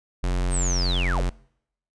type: tone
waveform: square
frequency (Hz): 44.82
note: F1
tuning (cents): +46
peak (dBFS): -22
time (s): 0.23-1.3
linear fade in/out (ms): 10
type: linear sweep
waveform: sine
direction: down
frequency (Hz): 8700 to 50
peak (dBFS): -26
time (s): 0.5-1.24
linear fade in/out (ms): 50
effects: noise-tail reverb RT60 0.7 s tail -24 dB re dry + resampled to 22050 Hz